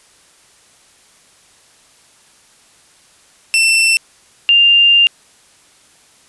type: tone pair in turn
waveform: sawtooth / sine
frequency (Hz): 2683 / 2796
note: E7 / F7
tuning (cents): +30 / +1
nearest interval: minor second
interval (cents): 71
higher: second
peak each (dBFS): -6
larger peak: neither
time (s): 3.54-3.97 / 4.49-5.07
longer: second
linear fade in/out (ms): 0
effects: white hiss -49 dBFS RMS until 6.28 s + resampled to 24000 Hz